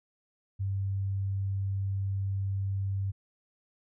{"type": "tone", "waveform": "sine", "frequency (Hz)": 97.7, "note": "G2", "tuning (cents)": -5, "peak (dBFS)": -28, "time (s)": [0.59, 3.12], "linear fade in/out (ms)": 20, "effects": []}